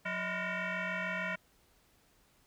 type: tone with frequency modulation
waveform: sine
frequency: 228.3 Hz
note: A#3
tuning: 36 cents flat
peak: -32 dBFS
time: 0.05-1.36 s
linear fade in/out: 10 ms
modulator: 410 Hz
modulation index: 5.5
effects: tanh soft clip ceiling -29 dBFS + pink hiss -68 dBFS RMS until 2.46 s